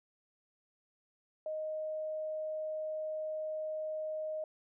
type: tone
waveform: sine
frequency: 622.3 Hz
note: D#5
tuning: in tune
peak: -35 dBFS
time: 1.46-4.44 s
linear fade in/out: 2 ms
effects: none